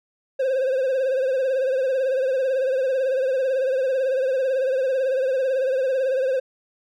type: tone with vibrato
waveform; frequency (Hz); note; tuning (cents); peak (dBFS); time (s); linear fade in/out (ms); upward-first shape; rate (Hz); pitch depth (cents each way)
triangle; 525; C5; +6; -17; 0.39-6.4; 10; triangle; 18; 83
effects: none